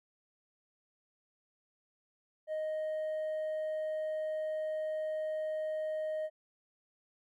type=tone with hard clipping; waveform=triangle; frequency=622.3 Hz; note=D#5; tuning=in tune; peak=-32 dBFS; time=2.47-6.3 s; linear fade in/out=50 ms; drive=1 dB; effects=none